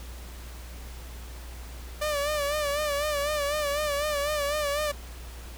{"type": "tone with vibrato", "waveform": "sawtooth", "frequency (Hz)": 587, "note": "D5", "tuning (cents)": -1, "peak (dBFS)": -22, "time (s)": [2.01, 4.92], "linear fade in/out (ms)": 10, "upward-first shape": "sine", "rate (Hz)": 4, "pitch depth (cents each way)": 67, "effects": ["added 60 Hz sine -39 dBFS peak until 5.57 s", "pink hiss -47 dBFS RMS until 5.57 s"]}